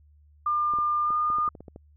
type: tone with pitch glide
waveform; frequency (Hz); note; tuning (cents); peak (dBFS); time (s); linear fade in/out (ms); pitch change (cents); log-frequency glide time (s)
sine; 1200 to 1216; D6 to D#6; +37 to -40; -22; 0.46-1.49; 5; +23; 1.04-1.13
type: clicks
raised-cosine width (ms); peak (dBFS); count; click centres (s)
2; -29; 10; 0.737 / 0.787 / 1.105 / 1.302 / 1.385 / 1.479 / 1.552 / 1.606 / 1.682 / 1.761
effects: added 74 Hz sine -54 dBFS peak until 1.96 s